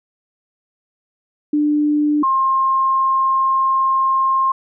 sine tone pair in turn, 297.3 / 1063.7 Hz, D4 / C6, +21 / +28 cents, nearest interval octave + minor seventh, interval 2207 cents, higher second, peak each -13 dBFS, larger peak neither, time 1.53-2.23 / 2.23-4.52 s, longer second, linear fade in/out 5 ms, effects none

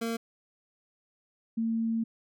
25% pulse / sine tone pair in turn, 229.2 / 226.6 Hz, A#3 / A#3, -29 / -49 cents, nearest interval unison, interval 20 cents, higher first, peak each -26 dBFS, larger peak neither, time 0.01-0.17 / 1.57-2.04 s, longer second, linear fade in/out 10 ms, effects none

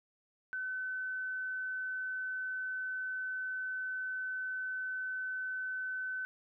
sine tone, 1517 Hz, F#6, 43 cents sharp, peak -35 dBFS, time 0.53-6.25 s, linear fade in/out 0 ms, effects none

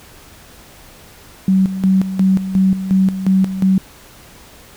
sine tone with tremolo, 190 Hz, F#3, 46 cents sharp, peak -9 dBFS, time 1.48-3.78 s, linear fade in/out 2 ms, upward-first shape square, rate 2.8 Hz, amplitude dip 70%, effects pink hiss -42 dBFS RMS until 4.76 s

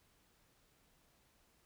silence, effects pink hiss -72 dBFS RMS until 1.65 s

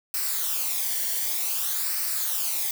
blue noise with flanger, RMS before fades -27 dBFS, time 0.14-2.71 s, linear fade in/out 2 ms, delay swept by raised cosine 0.29 to 0.79 ms, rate 0.54 Hz, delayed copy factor -0.6, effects none

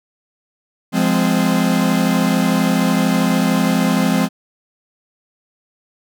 45% pulse chord, F minor, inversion none, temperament equal with one note detuned, 174.61 / 207.7 / 258.9 Hz, F3 / Ab3 / C4, 0 / 0 / -18 cents, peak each -18 dBFS, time 0.92-4.29 s, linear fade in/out 50 ms, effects none

